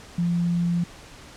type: tone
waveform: sine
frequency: 172.7 Hz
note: F3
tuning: 19 cents flat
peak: -20 dBFS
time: 0.18-0.84 s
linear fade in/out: 5 ms
effects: pink hiss -45 dBFS RMS until 1.36 s + low-pass 8000 Hz 12 dB/octave